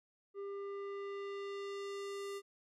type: tone with low-pass filter sweep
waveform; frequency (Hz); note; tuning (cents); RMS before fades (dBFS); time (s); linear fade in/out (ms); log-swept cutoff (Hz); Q
square; 398.7; G4; +29; -43; 0.34-2.42; 50; 890 to 12000; 0.83
effects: none